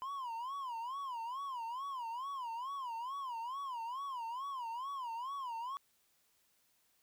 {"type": "tone with vibrato", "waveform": "triangle", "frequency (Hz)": 1011, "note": "B5", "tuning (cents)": 40, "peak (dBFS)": -37, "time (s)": [0.02, 5.77], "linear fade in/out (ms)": 0, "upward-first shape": "sine", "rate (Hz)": 2.3, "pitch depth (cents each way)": 190, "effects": ["white hiss -74 dBFS RMS until 7.02 s"]}